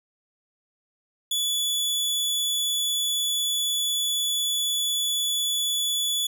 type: tone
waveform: sawtooth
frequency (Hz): 3434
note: A7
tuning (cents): -43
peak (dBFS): -20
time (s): 1.31-6.27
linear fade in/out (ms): 5
effects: none